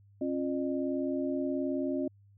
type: tone cluster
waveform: sine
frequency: 270 / 348.9 / 606 Hz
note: C#4 / F4 / D#5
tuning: -45 / -2 / -46 cents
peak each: -31 / -35 / -36 dBFS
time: 0.21-2.08 s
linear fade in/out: 5 ms
effects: added 100 Hz sine -57 dBFS peak until 2.37 s

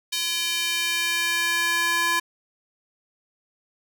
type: tone with high-pass filter sweep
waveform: square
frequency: 340 Hz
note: F4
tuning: 46 cents flat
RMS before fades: -24 dBFS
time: 0.12-2.2 s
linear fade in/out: 10 ms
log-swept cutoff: 3400 to 1300 Hz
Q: 1.7
effects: none

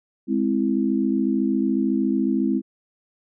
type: chord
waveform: sine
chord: Ab augmented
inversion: none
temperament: equal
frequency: 207.7 / 261.6 / 329.6 Hz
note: Ab3 / C4 / E4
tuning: 0 / 0 / 0 cents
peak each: -23 / -22 / -24 dBFS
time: 0.27-2.62 s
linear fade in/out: 50 ms
effects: none

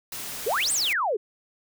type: noise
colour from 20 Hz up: white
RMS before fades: -35 dBFS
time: 0.12-0.93 s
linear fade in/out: 2 ms
type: exponential two-way sweep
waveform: sine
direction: up then down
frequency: 377.2 to 9180 to 377.2 Hz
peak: -22 dBFS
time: 0.46-1.17 s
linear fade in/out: 10 ms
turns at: 0.72 s
effects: none

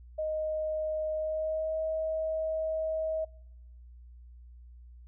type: tone with pitch glide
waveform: sine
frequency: 622.3 to 635 Hz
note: D#5 to D#5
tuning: 0 to +35 cents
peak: -29 dBFS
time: 0.18-3.25 s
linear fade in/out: 10 ms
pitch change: +35 cents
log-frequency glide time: 1.14-1.8 s
effects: noise-tail reverb RT60 0.8 s tail -25 dB re dry + added 60 Hz sine -48 dBFS peak until 5.07 s

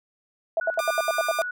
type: tone bursts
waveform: sine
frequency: 657 Hz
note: E5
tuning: 6 cents flat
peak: -19 dBFS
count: 9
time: 0.57-1.416 s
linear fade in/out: 2 ms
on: 30 ms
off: 72 ms
type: tone with tremolo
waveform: sine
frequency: 1468 Hz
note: F#6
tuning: 14 cents flat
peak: -28 dBFS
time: 0.61-1.51 s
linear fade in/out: 5 ms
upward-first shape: square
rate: 3.8 Hz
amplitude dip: 35%
type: tone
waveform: sawtooth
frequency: 1200 Hz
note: D6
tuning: 37 cents sharp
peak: -24 dBFS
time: 0.79-1.42 s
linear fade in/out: 0 ms
effects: none

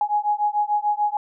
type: beating tone pair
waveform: sine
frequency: 830.6 / 837.4 Hz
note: G#5 / G#5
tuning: 0 / +14 cents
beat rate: 6.8 Hz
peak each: -22 dBFS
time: 0.01-1.17 s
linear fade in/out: 2 ms
effects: none

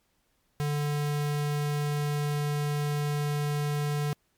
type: tone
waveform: square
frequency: 146.83 Hz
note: D3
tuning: in tune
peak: -27 dBFS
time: 0.6-4.13 s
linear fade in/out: 0 ms
effects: pink hiss -72 dBFS RMS until 4.37 s + MP3 96 kbps

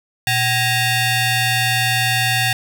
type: ring-modulated tone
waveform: 15% pulse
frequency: 880 Hz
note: A5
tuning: in tune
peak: -6 dBFS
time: 0.27-2.53 s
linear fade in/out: 2 ms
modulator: 1000 Hz
effects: none

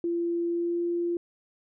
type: tone with pitch glide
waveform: sine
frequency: 341.7 to 344.9 Hz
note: F4 to F4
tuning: -38 to -22 cents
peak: -25 dBFS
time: 0.04-1.17 s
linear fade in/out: 2 ms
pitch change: +16 cents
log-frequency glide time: 0.47-0.82 s
effects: none

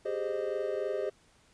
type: chord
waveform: triangle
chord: Ab major seventh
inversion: third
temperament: equal with one note detuned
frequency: 392 / 415.3 / 523.3 / 614.8 Hz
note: G4 / Ab4 / C5 / Eb5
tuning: 0 / 0 / 0 / -21 cents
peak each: -34 dBFS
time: 0.05-1.1 s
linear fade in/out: 10 ms
effects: pink hiss -64 dBFS RMS until 1.53 s + resampled to 22050 Hz

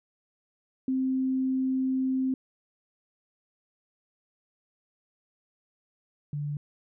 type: tone pair in turn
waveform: sine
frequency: 261.6 / 146.23 Hz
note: C4 / D3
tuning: 0 / -7 cents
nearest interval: minor seventh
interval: 1007 cents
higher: first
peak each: -24 / -29 dBFS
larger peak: first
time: 0.88-2.34 / 6.33-6.57 s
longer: first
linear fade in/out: 2 ms
effects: none

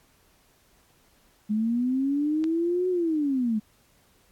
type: linear two-way sweep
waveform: sine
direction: up then down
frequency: 207.7 to 370 to 207.7 Hz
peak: -22 dBFS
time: 1.49-3.6 s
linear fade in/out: 20 ms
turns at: 2.89 s
type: click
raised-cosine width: 0.2 ms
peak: -22 dBFS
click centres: 2.441 s
effects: pink hiss -62 dBFS RMS until 4.31 s + AAC 64 kbps

